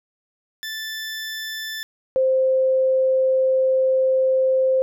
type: tone pair in turn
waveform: 20% pulse / sine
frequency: 1760 / 523.3 Hz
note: A6 / C5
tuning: 0 / 0 cents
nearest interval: octave + major sixth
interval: 2100 cents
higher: first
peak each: -23 / -15 dBFS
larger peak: second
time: 0.63-1.83 / 2.16-4.82 s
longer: second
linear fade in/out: 0 ms
effects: none